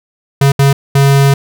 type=tone bursts at uneven times; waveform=square; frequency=138.7 Hz; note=C#3; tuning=1 cent sharp; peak=-6 dBFS; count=3; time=0.41-0.52 / 0.59-0.73 / 0.95-1.34 s; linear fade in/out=5 ms; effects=none